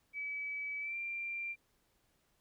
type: tone with pitch glide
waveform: sine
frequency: 2290 to 2371 Hz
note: D7 to D7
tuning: -44 to +16 cents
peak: -37 dBFS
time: 0.13-1.56 s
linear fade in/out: 50 ms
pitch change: +60 cents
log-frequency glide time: 0.8-0.97 s
effects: pink hiss -75 dBFS RMS until 2.4 s